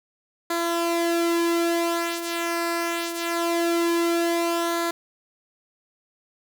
sawtooth tone with flanger, 338.9 Hz, E4, 48 cents sharp, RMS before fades -24 dBFS, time 0.5-4.91 s, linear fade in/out 5 ms, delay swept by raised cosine 0.36 to 3.26 ms, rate 0.23 Hz, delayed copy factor -0.55, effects 9-bit

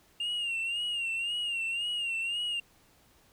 sine tone with vibrato, 2794 Hz, F7, in tune, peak -27 dBFS, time 0.2-2.6 s, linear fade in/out 5 ms, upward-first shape sine, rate 1.9 Hz, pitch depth 72 cents each way, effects tanh soft clip ceiling -29 dBFS + pink hiss -63 dBFS RMS until 3.32 s

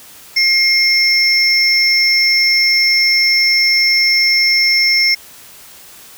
triangle tone pair together, 2136 / 5370 Hz, C7 / E8, +35 / +31 cents, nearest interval octave + major third, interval 1596 cents, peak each -11 dBFS, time 0.36-5.15 s, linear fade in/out 10 ms, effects white hiss -39 dBFS RMS until 6.17 s

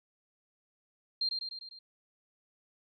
sine tone with echo, 4186 Hz, C8, in tune, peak -28 dBFS, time 1.21-1.29 s, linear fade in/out 5 ms, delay 100 ms, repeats 5, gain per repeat -4 dB, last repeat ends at 1.79 s, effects none

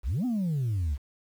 sine exponential two-way sweep, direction up then down, 46.25 to 261.6 to 65 Hz, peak -23 dBFS, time 0.03-0.98 s, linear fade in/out 50 ms, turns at 0.25 s, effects tanh soft clip ceiling -24 dBFS + 9-bit

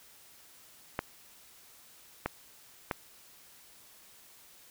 clicks, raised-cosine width 0.5 ms, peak -15 dBFS, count 3, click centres 0.991 / 2.26 / 2.912 s, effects white hiss -57 dBFS RMS until 4.7 s

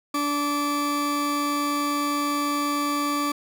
40% pulse tone pair together, 290.2 / 1160.8 Hz, D4 / D6, -21 / -21 cents, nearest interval 2 octaves, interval 2400 cents, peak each -25 / -26 dBFS, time 0.14-3.32 s, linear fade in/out 5 ms, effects none

